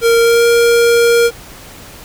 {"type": "tone with pitch glide", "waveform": "square", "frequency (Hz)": [463.5, 469.4], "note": ["A#4", "A#4"], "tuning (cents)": [-10, 12], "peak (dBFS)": -8, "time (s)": [0.01, 1.31], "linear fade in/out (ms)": 50, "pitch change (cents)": 22, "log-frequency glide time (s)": [0.2, 0.46], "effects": ["pink hiss -35 dBFS RMS until 2.04 s"]}